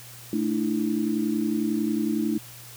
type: chord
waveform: sine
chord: A suspended fourth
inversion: none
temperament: equal with one note detuned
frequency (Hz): 220 / 298.6 / 329.6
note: A3 / D4 / E4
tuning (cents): 0 / +29 / 0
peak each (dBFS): -26 / -27 / -28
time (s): 0.33-2.38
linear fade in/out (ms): 2
effects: added 120 Hz sine -47 dBFS peak until 2.76 s + white hiss -45 dBFS RMS until 2.76 s